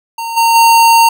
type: tone with level steps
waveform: square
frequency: 919 Hz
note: A#5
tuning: 25 cents flat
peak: -19 / -8 / -5 dBFS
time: 0.18-1.09 s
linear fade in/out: 5 ms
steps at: 0.36 / 0.54 s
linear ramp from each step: 20 ms
effects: none